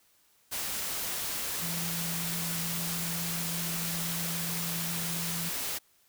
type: tone in noise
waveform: sine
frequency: 168.4 Hz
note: E3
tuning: 37 cents sharp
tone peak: -36 dBFS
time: 1.61-5.5 s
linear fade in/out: 20 ms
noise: white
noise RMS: -34 dBFS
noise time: 0.51-5.79 s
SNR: -5 dB
effects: white hiss -66 dBFS RMS until 6.08 s